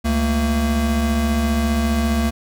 square tone pair together, 70.9 / 227.6 Hz, C#2 / A#3, +40 / -41 cents, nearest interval octave + minor sixth, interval 2019 cents, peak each -20 dBFS, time 0.04-2.31 s, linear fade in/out 20 ms, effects none

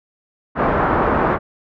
white low-pass noise, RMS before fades -17 dBFS, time 0.55-1.39 s, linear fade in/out 50 ms, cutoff 1300 Hz, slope 24 dB/octave, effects none

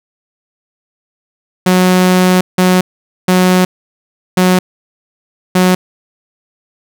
sawtooth tone bursts at uneven times, 183.2 Hz, F#3, 17 cents flat, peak -3 dBFS, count 5, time 1.66-2.41 / 2.58-2.81 / 3.28-3.65 / 4.37-4.59 / 5.55-5.75 s, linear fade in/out 5 ms, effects none

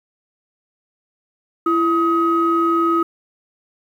sine tone pair together, 334.9 / 1264.4 Hz, E4 / D#6, +27 / +27 cents, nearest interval octave + major seventh, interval 2300 cents, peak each -16 dBFS, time 1.66-3.03 s, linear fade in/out 5 ms, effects tanh soft clip ceiling -7 dBFS + 8-bit

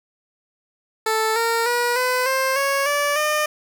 15% pulse tone with pitch steps, 440 / 460.5 / 482 / 504.6 / 528.1 / 552.8 / 578.6 / 605.6 Hz, A4 / A#4 / B4 / B4 / C5 / C#5 / D5 / D#5, 0 / -21 / -42 / +37 / +16 / -5 / -26 / -47 cents, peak -12 dBFS, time 1.06-3.46 s, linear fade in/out 5 ms, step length 300 ms, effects none

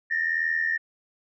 sine tone pair together, 1782.9 / 1864.7 Hz, A6 / A#6, +22 / 0 cents, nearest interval minor second, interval 78 cents, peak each -25 dBFS, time 0.1-0.78 s, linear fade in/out 20 ms, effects tanh soft clip ceiling -15 dBFS

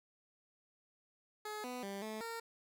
15% pulse tone with pitch steps, 424.3 / 249.1 / 197.9 / 217.5 / 459.3 Hz, G#4 / B3 / G3 / A3 / A#4, +37 / +15 / +17 / -20 / -26 cents, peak -35 dBFS, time 1.45-2.4 s, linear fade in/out 5 ms, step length 190 ms, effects none

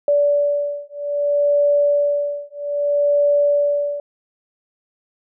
sine beating tone pair, 578 / 578.62 Hz, D5 / D5, -28 / -26 cents, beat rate 0.62 Hz, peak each -18 dBFS, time 0.08-4 s, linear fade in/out 2 ms, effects none

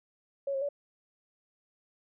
sine tone with pitch steps, 555 / 540 / 572 Hz, C#5 / C#5 / D5, +2 / -45 / -46 cents, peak -29 dBFS, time 0.47-0.689 s, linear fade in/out 5 ms, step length 73 ms, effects none

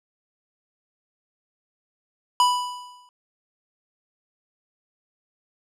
square tone with exponential decay, 987.8 Hz, B5, in tune, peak -14 dBFS, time 2.4-3.09 s, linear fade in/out 1 ms, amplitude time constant 150 ms, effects low-pass 9000 Hz 12 dB/octave

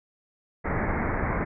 pink low-pass noise, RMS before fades -27 dBFS, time 0.64-1.45 s, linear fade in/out 20 ms, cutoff 2200 Hz, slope 96 dB/octave, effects none

